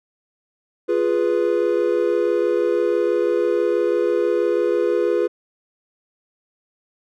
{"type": "chord", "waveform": "triangle", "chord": "F diminished", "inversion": "none", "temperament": "equal", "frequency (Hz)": [349.2, 415.3, 493.9], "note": ["F4", "Ab4", "Cb5"], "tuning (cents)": [0, 0, 0], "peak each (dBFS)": -19, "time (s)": [0.88, 5.28], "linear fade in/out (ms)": 20, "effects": []}